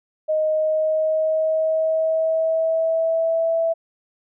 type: tone with pitch glide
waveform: sine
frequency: 622.3 to 659.3 Hz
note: D#5 to E5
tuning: 0 to 0 cents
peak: -17 dBFS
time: 0.28-3.74 s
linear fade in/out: 20 ms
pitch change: +100 cents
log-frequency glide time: 0.51-3.57 s
effects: none